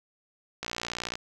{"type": "click train", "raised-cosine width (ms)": 0.2, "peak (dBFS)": -15, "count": 32, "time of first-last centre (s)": [0.63, 1.155], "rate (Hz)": 59.1, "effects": ["9-bit"]}